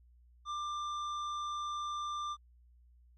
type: tone with hard clipping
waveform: triangle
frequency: 1188 Hz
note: D6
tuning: 20 cents sharp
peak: -37 dBFS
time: 0.45-2.37 s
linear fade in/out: 50 ms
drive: 13 dB
effects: added 60 Hz sine -59 dBFS peak until 3.17 s + MP3 32 kbps